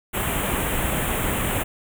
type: band-stop noise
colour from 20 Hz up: pink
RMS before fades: -24 dBFS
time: 0.13-1.64 s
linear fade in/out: 20 ms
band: 3300 to 7600 Hz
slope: 48 dB/octave
effects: none